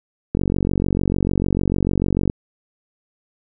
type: click train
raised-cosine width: 3 ms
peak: -6 dBFS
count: 92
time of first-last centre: 0.35-2.299 s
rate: 46.7 Hz
effects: none